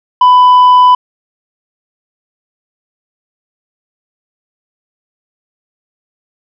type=tone with tanh clipping; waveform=sine; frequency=997 Hz; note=B5; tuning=16 cents sharp; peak=-3 dBFS; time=0.21-0.95 s; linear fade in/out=5 ms; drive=3 dB; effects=none